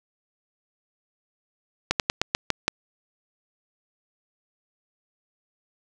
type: slowing click train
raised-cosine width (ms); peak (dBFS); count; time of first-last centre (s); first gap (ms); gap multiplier
0.2; -3; 7; 1.91-2.68; 88; 1.15
effects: none